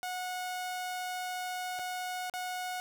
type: tone with dropouts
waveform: sawtooth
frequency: 731 Hz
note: F#5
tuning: 21 cents flat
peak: -31 dBFS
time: 0.03-2.8 s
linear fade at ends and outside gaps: 0 ms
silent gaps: 1.79-1.794 / 2.298-2.338 s
effects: none